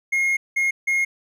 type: tone bursts at uneven times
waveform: triangle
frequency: 2148 Hz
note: C7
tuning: 45 cents sharp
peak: -16 dBFS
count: 3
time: 0.12-0.37 / 0.56-0.71 / 0.87-1.05 s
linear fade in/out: 10 ms
effects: none